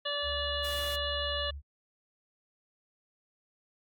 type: harmonic tone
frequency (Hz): 579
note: D5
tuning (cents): -25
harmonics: 1 / 2 / 3 / 5 / 6 / 7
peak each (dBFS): -36 / -40 / -39 / -36 / -38 / -41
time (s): 0.05-1.51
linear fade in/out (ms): 10
type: tone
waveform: sine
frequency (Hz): 70.7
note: C#2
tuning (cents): +35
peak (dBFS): -38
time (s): 0.22-1.62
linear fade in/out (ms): 50
type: noise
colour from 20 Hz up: white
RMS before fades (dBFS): -44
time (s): 0.64-0.96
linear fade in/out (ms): 5
effects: AAC 64 kbps